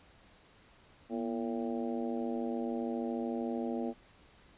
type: harmonic tone with a mistuned harmonic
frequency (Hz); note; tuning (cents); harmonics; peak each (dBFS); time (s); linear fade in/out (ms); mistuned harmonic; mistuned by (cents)
113.4; A#2; -47; 2 / 3 / 4 / 5 / 6 / 7; -35 / -39 / -41 / -43 / -45 / -46; 1.09-3.94; 50; 2; +96
effects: pink hiss -61 dBFS RMS until 4.57 s + resampled to 8000 Hz